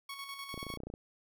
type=tone with tremolo; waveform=15% pulse; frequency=1108.7 Hz; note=C#6; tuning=in tune; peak=-34 dBFS; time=0.09-0.77 s; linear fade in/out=5 ms; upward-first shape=square; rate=10 Hz; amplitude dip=45%
type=clicks; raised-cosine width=2 ms; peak=-29 dBFS; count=12; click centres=0.542 / 0.577 / 0.629 / 0.667 / 0.702 / 0.739 / 0.773 / 0.803 / 0.835 / 0.87 / 0.901 / 0.939 s
effects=none